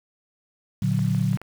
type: chord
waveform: sine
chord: Bb augmented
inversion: none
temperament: equal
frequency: 116.54 / 146.83 / 185 Hz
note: Bb2 / D3 / F#3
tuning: 0 / 0 / 0 cents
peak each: -24 dBFS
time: 0.82-1.37 s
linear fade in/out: 5 ms
type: clicks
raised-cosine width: 0.5 ms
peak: -26 dBFS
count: 5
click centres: 0.992 / 1.148 / 1.332 / 1.373 / 1.416 s
effects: 7-bit